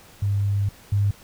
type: tone pair in turn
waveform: sine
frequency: 100.5 / 101.14 Hz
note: G2 / G#2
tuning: +44 / -45 cents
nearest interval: unison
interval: 11 cents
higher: second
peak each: -19 / -17 dBFS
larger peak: second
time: 0.22-0.69 / 0.92-1.11 s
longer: first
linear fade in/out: 5 ms
effects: pink hiss -49 dBFS RMS until 1.23 s